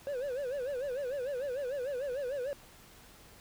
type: tone with vibrato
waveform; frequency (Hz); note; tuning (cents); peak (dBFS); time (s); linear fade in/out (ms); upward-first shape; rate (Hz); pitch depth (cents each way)
triangle; 531; C5; +25; -31; 0.07-2.53; 0; sine; 6.7; 160
effects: pink hiss -56 dBFS RMS until 3.4 s